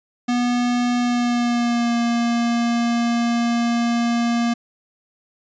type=tone with pitch glide; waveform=square; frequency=243.6 to 235.4 Hz; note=B3 to A#3; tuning=-24 to +17 cents; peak=-18 dBFS; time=0.28-4.54 s; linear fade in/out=10 ms; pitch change=-59 cents; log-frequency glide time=0.99-1.97 s; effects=resampled to 16000 Hz